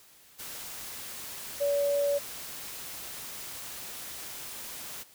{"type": "tone in noise", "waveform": "sine", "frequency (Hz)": 570, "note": "C#5", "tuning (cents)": 48, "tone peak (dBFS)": -24, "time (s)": [1.6, 2.19], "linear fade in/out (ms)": 20, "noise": "white", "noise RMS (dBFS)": -41, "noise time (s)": [0.38, 5.04], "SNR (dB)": 14, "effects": ["white hiss -57 dBFS RMS until 5.14 s"]}